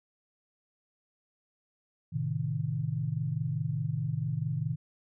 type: chord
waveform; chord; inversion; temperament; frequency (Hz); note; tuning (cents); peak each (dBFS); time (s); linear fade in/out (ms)
sine; A diminished; none; equal; 110 / 130.81 / 155.56; A2 / C3 / Eb3; 0 / 0 / 0; -35 / -33 / -32; 2.12-4.76; 20
effects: none